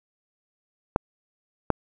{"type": "clicks", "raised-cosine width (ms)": 1, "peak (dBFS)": -5, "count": 2, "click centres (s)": [0.961, 1.703], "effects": []}